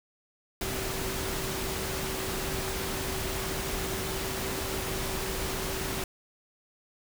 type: tone in noise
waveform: sine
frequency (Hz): 382.4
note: G4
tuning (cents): -43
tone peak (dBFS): -38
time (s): 0.61-6.04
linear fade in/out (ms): 2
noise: pink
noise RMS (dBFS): -33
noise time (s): 0.61-6.04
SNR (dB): -8
effects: none